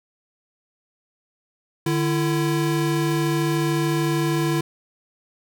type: tone pair together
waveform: square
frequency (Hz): 149.6 / 335.8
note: D3 / E4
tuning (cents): +32 / +32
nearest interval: octave + major second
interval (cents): 1400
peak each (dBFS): -23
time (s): 1.86-4.61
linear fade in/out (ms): 5
effects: none